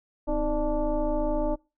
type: tone with frequency modulation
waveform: sine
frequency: 311.1 Hz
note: D#4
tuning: in tune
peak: -23 dBFS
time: 0.27-1.56 s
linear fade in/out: 20 ms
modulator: 284 Hz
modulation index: 1.6
effects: noise-tail reverb RT60 0.3 s tail -25 dB re dry